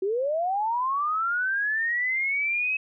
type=linear sweep; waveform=sine; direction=up; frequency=366.9 to 2575 Hz; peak=-23 dBFS; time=0.02-2.77 s; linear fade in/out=5 ms; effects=none